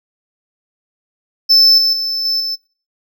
triangle tone with level steps, 5274 Hz, E8, in tune, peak -5 / -10 / -16 / -13 / -17 dBFS, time 1.49-2.56 s, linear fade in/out 20 ms, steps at 1.78 / 1.93 / 2.25 / 2.4 s, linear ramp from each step 2 ms, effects noise-tail reverb RT60 0.4 s tail -22 dB re dry

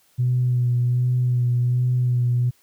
sine tone with vibrato, 123.47 Hz, B2, in tune, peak -16 dBFS, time 0.18-2.51 s, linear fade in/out 20 ms, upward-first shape sine, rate 1.3 Hz, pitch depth 23 cents each way, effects tanh soft clip ceiling -12 dBFS + white hiss -60 dBFS RMS until 2.62 s

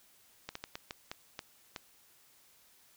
slowing click train, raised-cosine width 0.2 ms, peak -22 dBFS, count 8, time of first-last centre 0.49-1.762 s, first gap 64 ms, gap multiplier 1.34, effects white hiss -64 dBFS RMS until 2.96 s

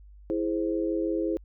sine chord, E augmented, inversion none, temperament equal, 329.6 / 415.3 / 523.3 Hz, E4 / G#4 / B#4, 0 / 0 / 0 cents, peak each -27 / -31 / -32 dBFS, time 0.3-1.37 s, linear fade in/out 0 ms, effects added 50 Hz sine -47 dBFS peak until 1.44 s

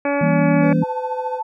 harmonic tone, 284 Hz, C#4, 42 cents sharp, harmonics 1 / 2 / 3 / 4 / 5 / 6 / 7 / 8 / 9, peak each -22 / -20 / -26 / -31 / -32 / -30 / -40 / -29 / -37 dBFS, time 0.05-0.73 s, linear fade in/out 2 ms
sine chord, E diminished seventh, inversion none, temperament just, 164.81 / 197.78 / 237.3 / 284.8 Hz, E3 / G3 / Bb3 / Db4, 0 / +16 / +31 / +47 cents, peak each -17 / -22 / -21 / -22 dBFS, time 0.21-0.84 s, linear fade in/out 5 ms
triangle tone with pitch glide, 512 to 506.1 Hz, C5 to B4, -38 to +42 cents, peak -23 dBFS, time 0.6-1.42 s, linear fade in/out 50 ms, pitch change -20 cents, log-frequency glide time 0.78-0.85 s
sine tone with tremolo, 880 Hz, A5, in tune, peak -19 dBFS, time 0.82-1.43 s, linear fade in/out 10 ms, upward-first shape triangle, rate 14 Hz, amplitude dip 95%
effects none

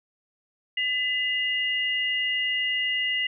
sine tone pair together, 2008 / 2840 Hz, B6 / F7, +28 / +28 cents, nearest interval tritone, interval 600 cents, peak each -26 dBFS, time 0.77-3.27 s, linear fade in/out 5 ms, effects none

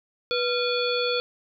harmonic tone with a mistuned harmonic, 490.1 Hz, B4, 13 cents flat, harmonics 1 / 3 / 5 / 7 / 9, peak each -25 / -31 / -32 / -30 / -31 dBFS, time 0.31-1.2 s, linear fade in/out 0 ms, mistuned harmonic 3, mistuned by -110 cents, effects none

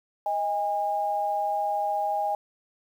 sine tone pair together, 628 / 814.3 Hz, D#5 / G#5, +16 / -34 cents, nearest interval major third, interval 450 cents, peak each -30 / -25 dBFS, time 0.26-2.35 s, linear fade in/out 2 ms, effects 9-bit

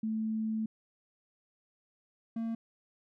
sine / triangle tone pair in turn, 219.6 / 227.4 Hz, A3 / A#3, -3 / -43 cents, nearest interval minor second, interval 60 cents, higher second, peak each -30 / -30 dBFS, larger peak neither, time 0.03-0.66 / 2.36-2.55 s, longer first, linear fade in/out 5 ms, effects none

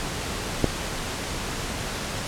click, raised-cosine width 2 ms, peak -5 dBFS, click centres 0.643 s, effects pink hiss -30 dBFS RMS until 2.27 s + low-pass 9000 Hz 12 dB/octave

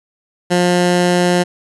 15% pulse tone, 177.5 Hz, F3, 28 cents sharp, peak -5 dBFS, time 0.5-1.44 s, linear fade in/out 20 ms, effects resampled to 24000 Hz

